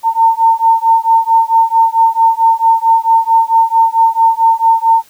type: beating tone pair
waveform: sine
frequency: 904 / 908.5 Hz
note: A5 / A#5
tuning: +47 / -45 cents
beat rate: 4.5 Hz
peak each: -10 dBFS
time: 0.03-5.04 s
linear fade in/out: 50 ms
effects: white hiss -46 dBFS RMS until 5.09 s